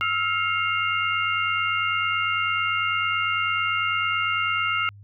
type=tone cluster; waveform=sine; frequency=1301 / 1390 / 2150 / 2788 Hz; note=E6 / F6 / C7 / F7; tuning=-23 / -9 / +47 / -4 cents; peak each=-27 dBFS; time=0.01-4.89 s; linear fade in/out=0 ms; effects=added 101 Hz sine -43 dBFS peak until 5.03 s